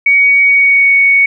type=tone with pitch glide; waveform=sine; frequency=2248 to 2227 Hz; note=C#7 to C#7; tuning=+24 to +7 cents; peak=-5 dBFS; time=0.06-1.26 s; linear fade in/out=5 ms; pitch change=-17 cents; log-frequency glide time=0.45-0.94 s; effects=none